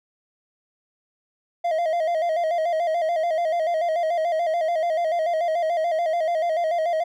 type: tone with vibrato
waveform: triangle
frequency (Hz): 662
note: E5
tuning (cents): +7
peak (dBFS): -18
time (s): 1.64-7.04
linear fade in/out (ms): 10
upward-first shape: square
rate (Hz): 6.9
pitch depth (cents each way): 77
effects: none